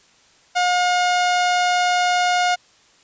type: tone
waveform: sawtooth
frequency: 717 Hz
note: F5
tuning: 45 cents sharp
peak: -12 dBFS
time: 0.55-2.56 s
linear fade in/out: 20 ms
effects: white hiss -54 dBFS RMS until 3.03 s + resampled to 16000 Hz